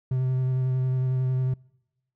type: tone with vibrato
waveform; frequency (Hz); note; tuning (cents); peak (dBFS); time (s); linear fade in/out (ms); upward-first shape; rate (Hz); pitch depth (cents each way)
triangle; 129.1; C3; -23; -20; 0.11-1.54; 5; square; 11; 12
effects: noise-tail reverb RT60 1.0 s tail -26 dB re dry